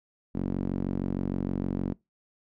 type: tone with band-pass filter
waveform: sawtooth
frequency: 46.47 Hz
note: F#1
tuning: 8 cents sharp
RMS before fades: -30 dBFS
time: 0.34-1.94 s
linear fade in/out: 20 ms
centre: 240 Hz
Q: 1.9
effects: noise-tail reverb RT60 0.2 s tail -23 dB re dry